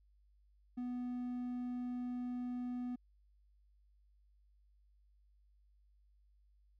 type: tone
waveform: triangle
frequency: 246.9 Hz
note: B3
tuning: in tune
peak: -36 dBFS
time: 0.77-2.96 s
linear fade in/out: 10 ms
effects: added 50 Hz sine -66 dBFS peak until 6.79 s